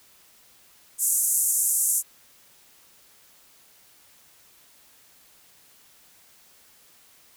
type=band-pass noise; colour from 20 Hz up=pink; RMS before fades=-23 dBFS; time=0.98-2.03 s; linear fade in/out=50 ms; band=7100 to 13000 Hz; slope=48 dB/octave; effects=white hiss -56 dBFS RMS until 7.36 s